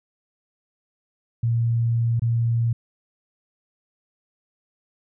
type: tone with dropouts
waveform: sine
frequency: 116.5 Hz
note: A#2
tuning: 1 cent flat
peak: -18 dBFS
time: 1.43-2.73 s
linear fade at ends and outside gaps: 5 ms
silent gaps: 2.196-2.219 s
effects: none